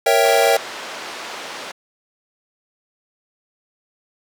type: chord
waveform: square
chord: A# diminished seventh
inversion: none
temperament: equal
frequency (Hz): 466.2 / 554.4 / 659.3 / 784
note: A#4 / C#5 / E5 / G5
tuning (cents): 0 / 0 / 0 / 0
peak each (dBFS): -19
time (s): 0.06-0.57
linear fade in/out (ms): 5
type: band-pass noise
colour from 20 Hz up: pink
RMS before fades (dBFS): -32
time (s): 0.24-1.72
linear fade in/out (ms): 10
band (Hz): 530 to 5200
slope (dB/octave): 12
effects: none